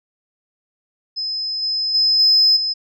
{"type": "tone with level steps", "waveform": "sine", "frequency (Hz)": 5100, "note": "D#8", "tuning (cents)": 42, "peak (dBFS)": [-21, -18, -12, -9, -18], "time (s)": [1.16, 2.74], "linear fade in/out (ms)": 20, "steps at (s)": [1.62, 1.94, 2.19, 2.56], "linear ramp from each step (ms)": 10, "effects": ["tanh soft clip ceiling -6 dBFS"]}